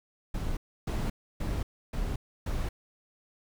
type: noise bursts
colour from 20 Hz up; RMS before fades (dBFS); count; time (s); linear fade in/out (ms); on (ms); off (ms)
brown; -31; 5; 0.34-2.69; 5; 230; 300
effects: none